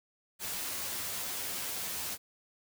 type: noise with comb filter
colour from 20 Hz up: white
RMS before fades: -37 dBFS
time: 0.39-2.18 s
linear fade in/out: 50 ms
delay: 11 ms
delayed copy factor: +0.65
effects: none